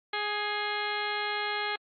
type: harmonic tone with a mistuned harmonic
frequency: 415.3 Hz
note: G#4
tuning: in tune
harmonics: 1 / 2 / 3 / 4 / 5 / 6 / 7 / 8 / 9 / 10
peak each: -38 / -35 / -38 / -36 / -36 / -42 / -44 / -39 / -49 / -41 dBFS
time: 0.13-1.76 s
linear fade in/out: 5 ms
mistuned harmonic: 5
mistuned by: +33 cents
effects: AAC 64 kbps